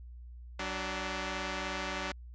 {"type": "tone pair together", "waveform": "5% pulse", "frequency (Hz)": [188.09, 293.7], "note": ["F#3", "D4"], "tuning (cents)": [29, 0], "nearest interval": "minor sixth", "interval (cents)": 771, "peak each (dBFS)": -26, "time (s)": [0.59, 2.12], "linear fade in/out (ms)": 5, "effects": ["added 60 Hz sine -45 dBFS peak until 2.34 s", "resampled to 16000 Hz"]}